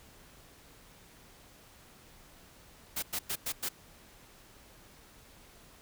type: noise bursts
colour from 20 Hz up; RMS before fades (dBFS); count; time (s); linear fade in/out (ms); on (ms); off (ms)
white; -34; 5; 2.96-3.69; 10; 66; 100
effects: pink hiss -57 dBFS RMS until 5.81 s